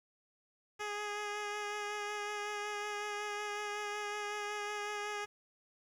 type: tone with vibrato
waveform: 10% pulse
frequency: 415.3 Hz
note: G#4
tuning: in tune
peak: -29 dBFS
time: 0.79-5.26 s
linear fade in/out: 20 ms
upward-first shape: sine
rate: 5.4 Hz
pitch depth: 17 cents each way
effects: low-pass 7000 Hz 12 dB/octave + 10-bit